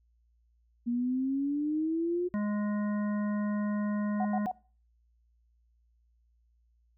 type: exponential sweep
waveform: sine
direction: up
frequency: 235.5 to 361.1 Hz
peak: -27 dBFS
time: 0.86-2.29 s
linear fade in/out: 20 ms
type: harmonic tone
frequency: 207.7 Hz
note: G#3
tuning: in tune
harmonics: 1 / 3 / 5 / 7 / 9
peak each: -28 / -41 / -44 / -50 / -48 dBFS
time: 2.34-4.46 s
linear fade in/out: 0 ms
type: tone bursts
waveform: sine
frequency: 740 Hz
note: F#5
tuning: in tune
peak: -29 dBFS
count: 3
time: 4.2-4.514 s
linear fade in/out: 2 ms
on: 50 ms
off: 82 ms
effects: noise-tail reverb RT60 0.4 s tail -22 dB re dry + added 58 Hz sine -65 dBFS peak until 6.97 s